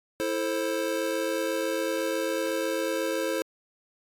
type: chord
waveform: square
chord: A minor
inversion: second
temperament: just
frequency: 330 / 440 / 528 Hz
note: E4 / A4 / C5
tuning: +2 / 0 / +16 cents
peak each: -32 / -33 / -30 dBFS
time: 0.2-3.42 s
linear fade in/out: 0 ms
effects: AAC 64 kbps